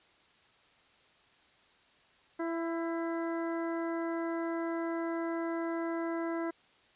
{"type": "harmonic tone with a mistuned harmonic", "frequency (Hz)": 333.2, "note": "E4", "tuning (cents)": 19, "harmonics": [1, 2, 3, 4, 5, 6], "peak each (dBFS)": [-33, -39, -43, -45, -47, -49], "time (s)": [2.39, 6.51], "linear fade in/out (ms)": 10, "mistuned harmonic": 5, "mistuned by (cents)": -43, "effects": ["white hiss -64 dBFS RMS until 6.95 s", "resampled to 8000 Hz"]}